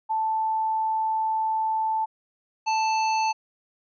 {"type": "tone pair in turn", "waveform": ["sine", "square"], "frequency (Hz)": [880, 880], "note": ["A5", "A5"], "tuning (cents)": [0, 0], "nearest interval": "unison", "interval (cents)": 0, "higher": "neither", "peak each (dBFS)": -22, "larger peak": "neither", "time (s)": [[0.09, 2.06], [2.66, 3.33]], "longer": "first", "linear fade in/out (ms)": 20, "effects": ["resampled to 16000 Hz"]}